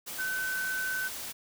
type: tone in noise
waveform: sine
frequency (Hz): 1521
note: F#6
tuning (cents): +47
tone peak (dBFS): -30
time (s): 0.18-1.09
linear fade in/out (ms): 20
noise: white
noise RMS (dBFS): -39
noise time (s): 0.06-1.33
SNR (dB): +6
effects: none